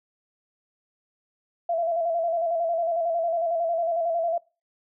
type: tone with vibrato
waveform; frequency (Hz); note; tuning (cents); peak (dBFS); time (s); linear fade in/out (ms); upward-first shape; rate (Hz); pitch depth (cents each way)
sine; 672; E5; +33; -22; 1.69-4.38; 5; square; 11; 43
effects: noise-tail reverb RT60 0.3 s tail -23 dB re dry